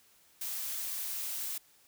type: noise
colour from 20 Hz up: blue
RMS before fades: -37 dBFS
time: 0.41-1.58 s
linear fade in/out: 5 ms
effects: white hiss -64 dBFS RMS until 1.87 s